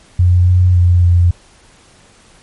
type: tone with pitch steps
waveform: sine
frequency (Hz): 89.2 / 90.5 / 88.3 / 87.4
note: F2 / F#2 / F2 / F2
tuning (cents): +37 / -38 / +20 / +2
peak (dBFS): -6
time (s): 0.19-1.31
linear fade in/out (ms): 5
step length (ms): 280
effects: pink hiss -46 dBFS RMS until 2.42 s + MP3 48 kbps